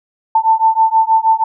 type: beating tone pair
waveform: sine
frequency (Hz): 887 / 893.3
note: A5 / A5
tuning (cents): +14 / +26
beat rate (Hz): 6.3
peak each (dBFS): -12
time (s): 0.35-1.44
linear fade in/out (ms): 5
effects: none